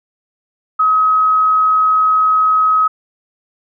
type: tone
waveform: sine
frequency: 1272 Hz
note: D#6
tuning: 38 cents sharp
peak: -9 dBFS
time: 0.79-2.88 s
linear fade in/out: 10 ms
effects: none